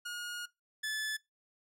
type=tone pair in turn; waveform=sawtooth; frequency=1435 / 1733.6 Hz; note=F6 / A6; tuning=+47 / -26 cents; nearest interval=minor third; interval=327 cents; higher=second; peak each=-34 / -30 dBFS; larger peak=second; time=0.05-0.46 / 0.83-1.17 s; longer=first; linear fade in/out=10 ms; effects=noise-tail reverb RT60 0.2 s tail -21 dB re dry + low-pass 12000 Hz 12 dB/octave